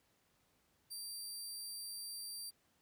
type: tone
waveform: 20% pulse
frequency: 4699 Hz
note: D8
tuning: in tune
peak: -38 dBFS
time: 0.9-2.51 s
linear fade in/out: 20 ms
effects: pink hiss -75 dBFS RMS until 2.81 s + high-pass 60 Hz 12 dB/octave